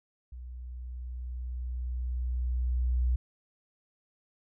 sine tone with level ramp, 61.74 Hz, B1, in tune, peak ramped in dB -40 to -23 dBFS, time 0.32-3.16 s, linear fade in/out 5 ms, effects none

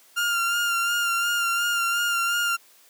30% pulse tone with vibrato, 1396.9 Hz, F6, in tune, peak -19 dBFS, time 0.16-2.57 s, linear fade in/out 20 ms, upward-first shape sine, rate 2.8 Hz, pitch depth 27 cents each way, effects white hiss -55 dBFS RMS until 2.89 s + high-pass 300 Hz 12 dB/octave

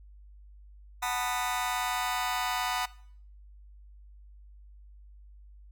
sawtooth chord, B dominant seventh, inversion second, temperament just, 740.8 / 889 / 987.8 / 1234.7 Hz, F#5 / A5 / B5 / D#6, +2 / +18 / 0 / -14 cents, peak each -29 / -34 / -30 / -32 dBFS, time 1.02-2.86 s, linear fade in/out 10 ms, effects noise-tail reverb RT60 0.6 s tail -20 dB re dry + added 50 Hz sine -49 dBFS peak until 5.71 s

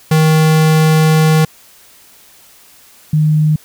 square / sine tone pair in turn, 157.2 / 153.52 Hz, D#3 / D#3, +18 / -23 cents, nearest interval unison, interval 41 cents, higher first, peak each -8 dBFS, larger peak neither, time 0.11-1.45 / 3.13-3.56 s, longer first, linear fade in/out 5 ms, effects white hiss -44 dBFS RMS until 3.64 s

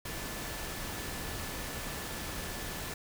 sine tone in noise, 1743 Hz, A6, 17 cents flat, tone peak -50 dBFS, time 0.05-2.94 s, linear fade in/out 5 ms, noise pink, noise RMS -39 dBFS, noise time 0.05-2.94 s, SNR -14 dB, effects none

